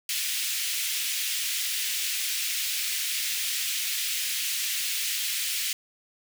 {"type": "high-pass noise", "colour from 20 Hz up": "pink", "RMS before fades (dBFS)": -29, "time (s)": [0.09, 5.73], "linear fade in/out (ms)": 2, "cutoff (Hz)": 2300, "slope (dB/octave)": 24, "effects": []}